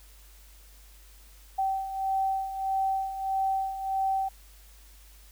sine beating tone pair, 771 / 772.6 Hz, G5 / G5, -29 / -25 cents, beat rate 1.6 Hz, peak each -33 / -27 dBFS, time 1.58-4.29 s, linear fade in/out 10 ms, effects added 50 Hz sine -51 dBFS peak until 5.31 s + white hiss -57 dBFS RMS until 5.31 s

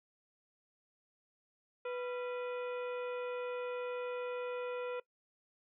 harmonic tone with a mistuned harmonic, 493.9 Hz, B4, in tune, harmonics 1 / 2 / 3 / 4 / 5 / 6 / 7, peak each -37 / -49 / -47 / -56 / -50 / -61 / -62 dBFS, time 1.85-5 s, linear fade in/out 5 ms, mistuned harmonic 3, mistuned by -130 cents, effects noise-tail reverb RT60 0.1 s tail -21 dB re dry

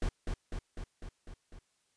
brown noise with echo, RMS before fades -31 dBFS, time 0.02-0.09 s, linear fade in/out 2 ms, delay 250 ms, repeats 6, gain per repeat -3 dB, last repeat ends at 1.59 s, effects white hiss -75 dBFS RMS until 1.96 s + resampled to 22050 Hz

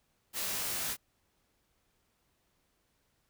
white noise with comb filter, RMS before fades -35 dBFS, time 0.33-0.97 s, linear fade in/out 50 ms, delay 19 ms, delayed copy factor +0.9, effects pink hiss -75 dBFS RMS until 3.29 s

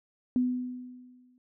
sine tone with exponential decay, 250 Hz, B3, 21 cents sharp, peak -21 dBFS, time 0.36-1.38 s, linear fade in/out 1 ms, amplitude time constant 220 ms, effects none

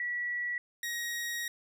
sine / sawtooth tone pair in turn, 1941 / 1889 Hz, B6 / A#6, -31 / +22 cents, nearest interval unison, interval 47 cents, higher first, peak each -31 / -30 dBFS, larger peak second, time 0-0.58 / 0.83-1.48 s, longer second, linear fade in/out 2 ms, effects none

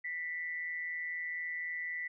sine tone with amplitude modulation, 1975.5 Hz, B6, in tune, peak -33 dBFS, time 0.04-2.08 s, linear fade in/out 10 ms, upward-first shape sine, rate 164 Hz, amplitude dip 55%, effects none

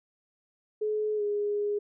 sine tone with pitch glide, 426.5 to 412.9 Hz, G#4 to G#4, +46 to -10 cents, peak -26 dBFS, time 0.81-1.79 s, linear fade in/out 10 ms, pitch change -56 cents, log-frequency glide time 1.16-1.22 s, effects none

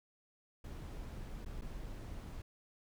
brown noise with dropouts, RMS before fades -45 dBFS, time 0.64-2.42 s, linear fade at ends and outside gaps 5 ms, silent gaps 1.449-1.459 / 1.612-1.619 s, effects none

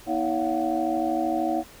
sine tone cluster, 243.3 / 321.5 / 563 / 691 / 744 Hz, B3 / E4 / C#5 / F5 / F#5, -26 / -43 / +27 / -19 / +9 cents, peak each -33 / -26 / -32 / -29 / -28 dBFS, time 0.06-1.64 s, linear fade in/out 50 ms, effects pink hiss -48 dBFS RMS until 1.8 s

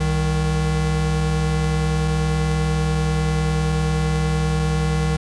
square tone pair together, 65.41 / 156.07 Hz, C2 / D#3, 0 / +6 cents, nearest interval octave + minor third, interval 1506 cents, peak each -23 / -20 dBFS, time 0-5.17 s, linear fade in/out 10 ms, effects resampled to 22050 Hz

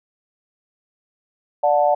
sine chord, D major, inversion none, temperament equal with one note detuned, 587.3 / 727.3 / 880 Hz, D5 / F#5 / A5, 0 / -30 / 0 cents, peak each -17 / -17 / -21 dBFS, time 1.63-1.95 s, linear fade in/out 10 ms, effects none

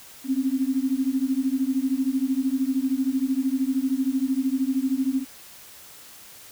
sine beating tone pair, 258.7 / 271.7 Hz, C4 / C#4, -19 / -35 cents, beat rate 13 Hz, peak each -24 dBFS, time 0.24-5.25 s, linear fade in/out 50 ms, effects white hiss -46 dBFS RMS until 6.51 s

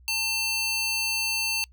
square tone with high-pass filter, 900 Hz, A5, 39 cents sharp, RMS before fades -27 dBFS, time 0.08-1.64 s, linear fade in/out 0 ms, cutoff 3100 Hz, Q 1.5, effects noise-tail reverb RT60 0.1 s tail -26 dB re dry + added 62 Hz sine -50 dBFS peak until 1.72 s

